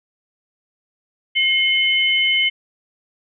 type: tone pair together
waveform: sine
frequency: 2145 / 3033 Hz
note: C7 / F#7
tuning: +42 / +42 cents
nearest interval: tritone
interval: 600 cents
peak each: -17 / -17 dBFS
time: 1.35-2.5 s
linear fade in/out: 20 ms
effects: none